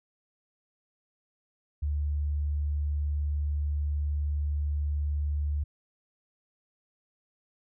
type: tone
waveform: sine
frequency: 73.42 Hz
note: D2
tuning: in tune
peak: -26 dBFS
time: 1.82-5.64 s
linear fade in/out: 10 ms
effects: none